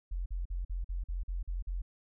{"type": "tone bursts", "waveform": "sine", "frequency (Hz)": 44, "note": "F1", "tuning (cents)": 14, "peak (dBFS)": -32, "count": 9, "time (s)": [0.11, 1.82], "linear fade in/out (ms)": 10, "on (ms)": 150, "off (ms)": 45, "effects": []}